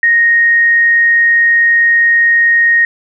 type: tone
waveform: sine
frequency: 1864.7 Hz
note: A#6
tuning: in tune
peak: -6 dBFS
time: 0.03-2.85 s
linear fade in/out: 2 ms
effects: none